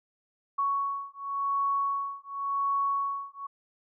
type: beating tone pair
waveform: sine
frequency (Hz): 1113 / 1113.91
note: C#6 / C#6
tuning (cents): +7 / +8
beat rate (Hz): 0.91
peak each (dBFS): -30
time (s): 0.58-3.47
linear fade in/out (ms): 10
effects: none